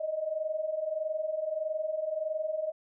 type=tone pair together; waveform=sine; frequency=608 / 629.6 Hz; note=D#5 / D#5; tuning=-40 / +20 cents; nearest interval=minor second; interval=60 cents; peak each=-35 / -31 dBFS; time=0-2.72 s; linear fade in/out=10 ms; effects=none

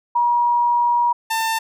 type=tone pair in turn; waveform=sine / sawtooth; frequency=957 / 895.5 Hz; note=A#5 / A5; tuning=+45 / +30 cents; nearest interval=minor second; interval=115 cents; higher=first; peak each=-14 / -15 dBFS; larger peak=first; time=0.15-1.13 / 1.3-1.59 s; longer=first; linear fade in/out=10 ms; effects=none

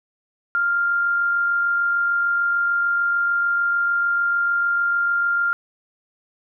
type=tone with amplitude modulation; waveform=sine; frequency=1396.9 Hz; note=F6; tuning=in tune; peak=-16 dBFS; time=0.55-5.53 s; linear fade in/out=0 ms; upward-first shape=sine; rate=46.7 Hz; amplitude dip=25%; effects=none

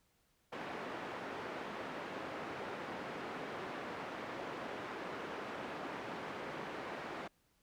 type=band-pass noise; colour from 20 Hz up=pink; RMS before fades=-44 dBFS; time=0.52-7.28 s; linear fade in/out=10 ms; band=270 to 1900 Hz; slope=12 dB/octave; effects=pink hiss -75 dBFS RMS until 7.62 s

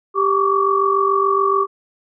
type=tone cluster; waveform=sine; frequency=393.6 / 1121 / 1168 Hz; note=G4 / C#6 / D6; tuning=+7 / +19 / -10 cents; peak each=-18 dBFS; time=0.14-1.67 s; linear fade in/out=50 ms; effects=none

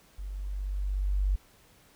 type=tone with level ramp; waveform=sine; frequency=48.41 Hz; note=G1; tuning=21 cents flat; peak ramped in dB=-35 to -22 dBFS; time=0.18-1.36 s; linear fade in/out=10 ms; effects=pink hiss -60 dBFS RMS until 1.95 s

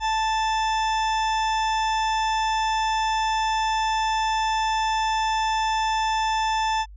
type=tone; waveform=40% pulse; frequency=880 Hz; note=A5; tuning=in tune; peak=-20 dBFS; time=0-6.86 s; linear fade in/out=50 ms; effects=added 50 Hz sine -40 dBFS peak until 6.96 s + resampled to 16000 Hz

